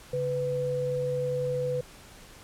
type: tone pair together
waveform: sine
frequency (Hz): 139.89 / 498.5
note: C#3 / B4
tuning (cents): +16 / +16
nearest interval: octave + minor seventh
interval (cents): 2200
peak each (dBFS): -33 / -27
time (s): 0.13-1.81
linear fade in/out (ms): 5
effects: pink hiss -50 dBFS RMS until 2.43 s + low-pass 12000 Hz 12 dB/octave